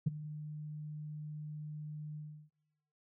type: tone with ADSR envelope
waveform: sine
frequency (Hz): 151.3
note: D#3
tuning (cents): -48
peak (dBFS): -23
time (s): 0.06-2.5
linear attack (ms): 12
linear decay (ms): 18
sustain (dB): -18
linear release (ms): 340
effects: noise-tail reverb RT60 1.0 s tail -20 dB re dry + tanh soft clip ceiling -22 dBFS